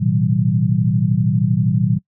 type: tone cluster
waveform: sine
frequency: 113.2 / 125.7 / 158.8 / 189.2 Hz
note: A2 / B2 / D#3 / F#3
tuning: +50 / +31 / +36 / +39 cents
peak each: -19 dBFS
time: 0-1.99 s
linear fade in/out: 20 ms
effects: noise-tail reverb RT60 0.1 s tail -24 dB re dry